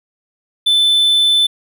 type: tone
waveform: triangle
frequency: 3520 Hz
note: A7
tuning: in tune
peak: -8 dBFS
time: 0.66-1.47 s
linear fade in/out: 10 ms
effects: none